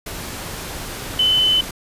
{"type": "tone in noise", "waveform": "sine", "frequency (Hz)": 3030, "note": "F#7", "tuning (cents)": 40, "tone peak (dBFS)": -13, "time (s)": [1.19, 1.61], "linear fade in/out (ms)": 5, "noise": "pink", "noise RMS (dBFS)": -30, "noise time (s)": [0.06, 1.71], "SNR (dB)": 14, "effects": ["resampled to 32000 Hz"]}